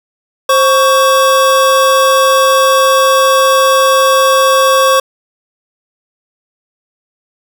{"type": "tone pair together", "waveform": "square", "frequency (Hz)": [528, 1121.3], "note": ["C5", "C#6"], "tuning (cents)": [16, 20], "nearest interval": "octave + minor second", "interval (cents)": 1304, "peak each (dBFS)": -10, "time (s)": [0.49, 5], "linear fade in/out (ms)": 5, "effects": []}